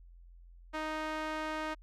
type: tone with band-pass filter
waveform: sawtooth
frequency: 311.1 Hz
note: D#4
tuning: in tune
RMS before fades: -37 dBFS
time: 0.73-1.75 s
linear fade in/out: 20 ms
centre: 1300 Hz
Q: 0.83
effects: added 43 Hz sine -52 dBFS peak until 1.82 s